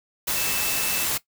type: tone in noise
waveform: sine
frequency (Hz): 2637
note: E7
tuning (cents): 0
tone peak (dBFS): -32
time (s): 0.35-1.05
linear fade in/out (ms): 10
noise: white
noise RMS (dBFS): -25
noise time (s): 0.27-1.18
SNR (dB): -10
effects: noise-tail reverb RT60 0.1 s tail -17 dB re dry